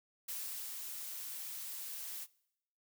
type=noise with ADSR envelope; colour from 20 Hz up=blue; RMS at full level=-41 dBFS; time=0.28-2.27 s; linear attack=9 ms; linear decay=410 ms; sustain=-3 dB; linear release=43 ms; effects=noise-tail reverb RT60 0.8 s tail -23 dB re dry